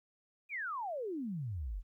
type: exponential sweep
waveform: sine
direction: down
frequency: 2517 to 39 Hz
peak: -36 dBFS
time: 0.49-1.83 s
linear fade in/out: 50 ms
effects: 13-bit